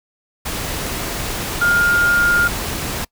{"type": "tone in noise", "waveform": "sine", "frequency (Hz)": 1413, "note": "F6", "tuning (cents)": 20, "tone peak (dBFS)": -12, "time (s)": [1.61, 2.48], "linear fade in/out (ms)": 10, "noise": "pink", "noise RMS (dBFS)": -24, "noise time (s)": [0.45, 3.05], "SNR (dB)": 9, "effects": ["noise-tail reverb RT60 0.1 s tail -24 dB re dry"]}